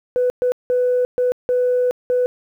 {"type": "tone bursts at uneven times", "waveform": "sine", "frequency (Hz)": 497.2, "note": "B4", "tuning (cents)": 12, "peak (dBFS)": -13, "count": 6, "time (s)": [[0.16, 0.3], [0.42, 0.52], [0.7, 1.05], [1.18, 1.32], [1.49, 1.91], [2.1, 2.26]], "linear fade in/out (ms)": 0, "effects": ["tanh soft clip ceiling -11 dBFS", "9-bit"]}